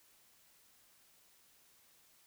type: silence
effects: white hiss -67 dBFS RMS until 2.26 s